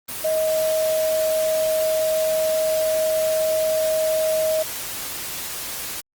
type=tone in noise; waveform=sine; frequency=631 Hz; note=D#5; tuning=24 cents sharp; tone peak=-18 dBFS; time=0.24-4.63 s; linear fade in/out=10 ms; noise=white; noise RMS=-30 dBFS; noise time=0.08-6.01 s; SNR=+9 dB; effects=Opus 24 kbps